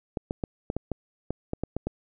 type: clicks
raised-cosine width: 2 ms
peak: -15 dBFS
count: 11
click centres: 0.172 / 0.309 / 0.438 / 0.701 / 0.766 / 0.917 / 1.306 / 1.534 / 1.636 / 1.766 / 1.87 s
effects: none